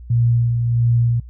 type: tone with tremolo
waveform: sine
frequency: 118.3 Hz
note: A#2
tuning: 26 cents sharp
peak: -12 dBFS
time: 0.1-1.2 s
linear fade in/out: 5 ms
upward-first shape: sine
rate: 1.5 Hz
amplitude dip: 40%
effects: noise-tail reverb RT60 0.1 s tail -23 dB re dry + added 60 Hz sine -34 dBFS peak until 1.29 s